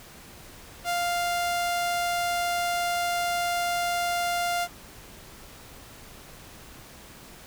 sawtooth tone, 698.5 Hz, F5, in tune, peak -21 dBFS, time 0.84-4.68 s, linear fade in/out 50 ms, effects pink hiss -47 dBFS RMS until 7.46 s

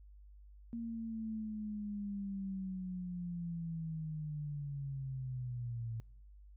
sine linear sweep, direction down, 233.1 to 112.2 Hz, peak -38 dBFS, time 0.73-6 s, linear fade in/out 0 ms, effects noise-tail reverb RT60 0.8 s tail -25 dB re dry + added 50 Hz sine -54 dBFS peak until 6.56 s

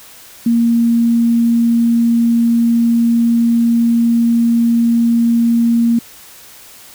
sine tone, 233.1 Hz, A#3, in tune, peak -9 dBFS, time 0.46-5.99 s, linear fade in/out 5 ms, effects white hiss -39 dBFS RMS until 6.94 s

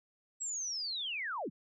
sine linear sweep, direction down, 7790 to 118.6 Hz, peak -35 dBFS, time 0.4-1.5 s, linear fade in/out 20 ms, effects none

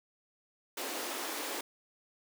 pink high-pass noise, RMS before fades -38 dBFS, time 0.77-1.61 s, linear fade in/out 5 ms, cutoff 270 Hz, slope 48 dB/octave, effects none

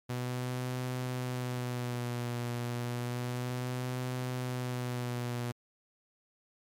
sawtooth tone with vibrato, 123.47 Hz, B2, in tune, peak -29 dBFS, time 0.09-5.52 s, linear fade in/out 10 ms, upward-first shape sine, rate 0.31 Hz, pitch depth 43 cents each way, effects MP3 96 kbps

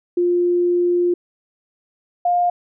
sine tone pair in turn, 351.8 / 706.7 Hz, F4 / F5, +13 / +20 cents, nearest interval octave, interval 1207 cents, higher second, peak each -14 dBFS, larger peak neither, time 0.17-1.14 / 2.25-2.5 s, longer first, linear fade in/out 5 ms, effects none

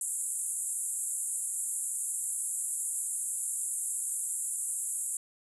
white band-pass noise, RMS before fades -34 dBFS, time 0.01-5.17 s, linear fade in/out 2 ms, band 7300 to 11000 Hz, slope 96 dB/octave, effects none

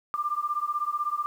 sine beating tone pair, 1184 / 1200 Hz, D6 / D6, +14 / +37 cents, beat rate 16 Hz, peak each -29 dBFS, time 0.14-1.26 s, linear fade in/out 0 ms, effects 9-bit

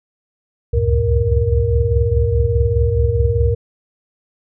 sine tone cluster, 67.5 / 72.3 / 92.5 / 111.1 / 468.5 Hz, C#2 / D2 / F#2 / A2 / A#4, -45 / -27 / 0 / +17 / +9 cents, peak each -19 dBFS, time 0.73-3.55 s, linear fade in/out 10 ms, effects none

